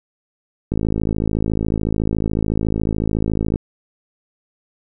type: click train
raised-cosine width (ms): 3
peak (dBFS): -7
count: 154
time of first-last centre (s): 0.72-3.559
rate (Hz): 53.9
effects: none